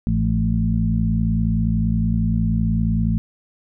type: harmonic tone with a mistuned harmonic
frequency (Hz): 55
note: A1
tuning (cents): 0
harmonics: 1 / 2 / 3 / 4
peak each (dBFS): -22 / -22 / -22 / -22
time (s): 0.07-3.18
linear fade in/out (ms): 0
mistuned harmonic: 3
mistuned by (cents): +45
effects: none